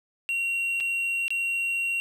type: tone with dropouts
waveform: triangle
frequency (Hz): 2747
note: F7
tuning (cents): -29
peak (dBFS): -23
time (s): 0.29-2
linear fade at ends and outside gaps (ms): 0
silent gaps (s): 0.802-0.806 / 1.281-1.305
effects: none